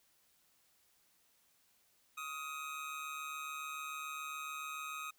25% pulse tone with amplitude modulation, 1256 Hz, D#6, 16 cents sharp, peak -35 dBFS, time 2.17-5.11 s, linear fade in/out 10 ms, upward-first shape sine, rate 147 Hz, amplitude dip 55%, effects white hiss -72 dBFS RMS until 5.18 s

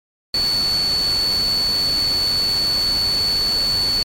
sine tone in noise, 4452 Hz, C#8, 7 cents sharp, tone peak -16 dBFS, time 0.34-4.03 s, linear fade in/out 2 ms, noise pink, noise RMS -29 dBFS, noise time 0.34-4.03 s, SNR +10 dB, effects MP3 64 kbps

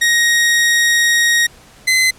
sawtooth tone pair in turn, 1878 / 2045 Hz, A#6 / C7, +12 / -40 cents, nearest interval minor second, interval 148 cents, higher second, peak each -7 dBFS, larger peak neither, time 0.01-1.47 / 1.87-2.11 s, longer first, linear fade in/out 10 ms, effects pink hiss -44 dBFS RMS until 2.18 s + low-pass 11000 Hz 12 dB/octave

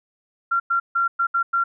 sine tone bursts at uneven times, 1375 Hz, F6, 27 cents flat, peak -17 dBFS, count 6, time 0.51-0.6 / 0.7-0.8 / 0.95-1.08 / 1.19-1.27 / 1.34-1.43 / 1.53-1.64 s, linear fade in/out 10 ms, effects none

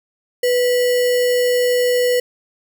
sine tone with sample-and-hold, 493.9 Hz, B4, in tune, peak -13 dBFS, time 0.43-2.2 s, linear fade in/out 5 ms, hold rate 2450 Hz, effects none

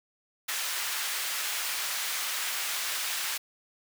pink high-pass noise, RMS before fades -32 dBFS, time 0.48-3.38 s, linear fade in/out 10 ms, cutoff 1500 Hz, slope 12 dB/octave, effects none

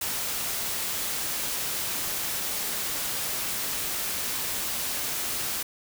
white noise, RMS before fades -30 dBFS, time 0.01-5.63 s, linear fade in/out 5 ms, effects none

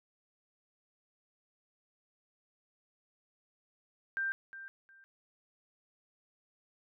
sine tone with echo, 1575 Hz, G6, 8 cents sharp, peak -31 dBFS, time 4.17-4.32 s, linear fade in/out 0 ms, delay 360 ms, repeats 2, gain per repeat -13 dB, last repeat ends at 5.04 s, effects none

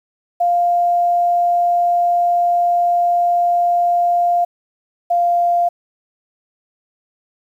sine tone pair in turn, 699 / 696.1 Hz, F5 / F5, +1 / -6 cents, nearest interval unison, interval 7 cents, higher first, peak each -12 dBFS, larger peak neither, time 0.4-4.45 / 5.1-5.69 s, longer first, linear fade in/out 10 ms, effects 8-bit

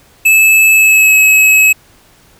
square tone with pitch glide, 2609 to 2569 Hz, E7 to E7, -18 to -45 cents, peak -5 dBFS, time 0.25-1.73 s, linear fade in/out 10 ms, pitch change -27 cents, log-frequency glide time 0.72-1.15 s, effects pink hiss -46 dBFS RMS until 2.39 s

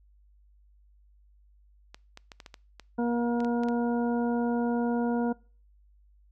clicks, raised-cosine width 0.2 ms, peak -26 dBFS, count 11, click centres 1.945 / 2.174 / 2.318 / 2.402 / 2.462 / 2.542 / 2.797 / 3.404 / 3.447 / 3.635 / 3.686 s
harmonic tone, 237.7 Hz, A#3, 34 cents sharp, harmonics 1 / 2 / 3 / 4 / 6, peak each -26 / -32 / -36 / -38 / -42 dBFS, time 2.98-5.33 s, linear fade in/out 10 ms
effects noise-tail reverb RT60 0.4 s tail -24 dB re dry + added 50 Hz sine -57 dBFS peak until 6.31 s

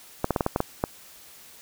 clicks, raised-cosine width 1 ms, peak -8 dBFS, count 8, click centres 0.244 / 0.307 / 0.362 / 0.408 / 0.464 / 0.561 / 0.604 / 0.839 s, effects white hiss -49 dBFS RMS until 1.61 s

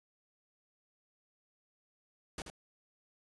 pink noise with echo, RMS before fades -41 dBFS, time 2.38-2.42 s, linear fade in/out 2 ms, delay 81 ms, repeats 1, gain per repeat -7 dB, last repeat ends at 2.501 s, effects resampled to 22050 Hz

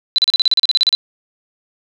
sine tone bursts, 4000 Hz, B7, 21 cents sharp, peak -9 dBFS, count 14, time 0.16-0.95 s, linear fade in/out 0 ms, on 23 ms, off 36 ms, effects 8-bit

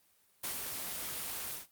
white noise with ADSR envelope, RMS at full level -36 dBFS, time 0.43-1.67 s, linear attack 15 ms, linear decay 110 ms, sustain -3 dB, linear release 140 ms, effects white hiss -69 dBFS RMS until 1.71 s + Opus 24 kbps

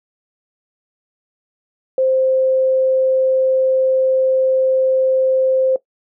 sine tone, 523.3 Hz, C5, in tune, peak -12 dBFS, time 1.98-5.76 s, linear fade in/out 2 ms, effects noise-tail reverb RT60 0.1 s tail -17 dB re dry

